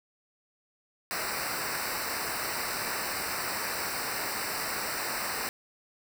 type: noise with comb filter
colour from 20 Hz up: pink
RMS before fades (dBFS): -33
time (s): 1.11-5.49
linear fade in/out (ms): 0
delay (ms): 0.3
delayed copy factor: -0.95
effects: none